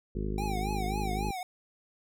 harmonic tone, 51.91 Hz, G#1, in tune, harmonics 1 / 2 / 3 / 4 / 5 / 6 / 7 / 8 / 9, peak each -33 / -40 / -39 / -38 / -43 / -46 / -39 / -43 / -49 dBFS, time 0.15-1.31 s, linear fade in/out 5 ms
square tone with vibrato, 781 Hz, G5, 7 cents flat, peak -35 dBFS, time 0.38-1.43 s, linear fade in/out 2 ms, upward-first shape triangle, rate 3.7 Hz, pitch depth 160 cents each way
effects none

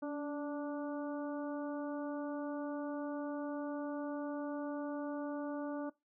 harmonic tone with a mistuned harmonic, 292.7 Hz, D4, 6 cents flat, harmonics 1 / 2 / 3 / 4 / 5, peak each -38 / -42 / -49 / -51 / -54 dBFS, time 0.02-5.9 s, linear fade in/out 10 ms, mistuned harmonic 1, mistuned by -32 cents, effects noise-tail reverb RT60 0.2 s tail -20 dB re dry

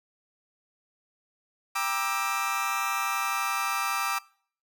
30% pulse chord, E half-diminished seventh, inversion first, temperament just, 791.1 / 949.3 / 1186.7 / 1318.5 Hz, G5 / Bb5 / D6 / E6, +16 / +31 / +18 / 0 cents, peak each -32 / -32 / -27 / -29 dBFS, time 1.75-4.19 s, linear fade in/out 10 ms, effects noise-tail reverb RT60 0.5 s tail -23 dB re dry

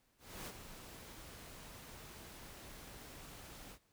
pink noise with ADSR envelope, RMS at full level -45 dBFS, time 0.18-3.79 s, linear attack 290 ms, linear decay 50 ms, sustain -8 dB, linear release 72 ms, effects pink hiss -75 dBFS RMS until 3.92 s

